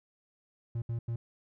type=tone bursts at uneven times; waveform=triangle; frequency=116.54 Hz; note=A#2; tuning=in tune; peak=-29 dBFS; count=3; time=0.75-0.82 / 0.89-0.99 / 1.08-1.16 s; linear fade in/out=5 ms; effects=none